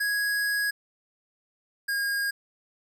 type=tone pair in turn; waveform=square; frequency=1661.2 / 1627 Hz; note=G#6 / G#6; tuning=0 / -36 cents; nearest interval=unison; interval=36 cents; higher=first; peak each=-25 / -26 dBFS; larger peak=first; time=0-0.71 / 1.88-2.31 s; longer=first; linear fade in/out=10 ms; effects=none